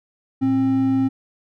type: tone pair together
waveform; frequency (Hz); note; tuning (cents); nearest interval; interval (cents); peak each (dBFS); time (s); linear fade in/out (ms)
triangle; 111.8 / 265.9; A2 / C4; +28 / +28; octave + minor third; 1500; -25 / -14; 0.41-1.09; 20
effects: none